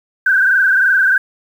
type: tone with frequency modulation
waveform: sine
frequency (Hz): 1551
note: G6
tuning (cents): -19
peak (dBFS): -9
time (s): 0.26-1.18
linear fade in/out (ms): 5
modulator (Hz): 23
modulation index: 2.9
effects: 7-bit